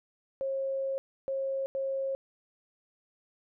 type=tone bursts at uneven times; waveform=sine; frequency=540 Hz; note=C#5; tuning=45 cents flat; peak=-29 dBFS; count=3; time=0.41-0.98 / 1.28-1.66 / 1.75-2.15 s; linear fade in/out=0 ms; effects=none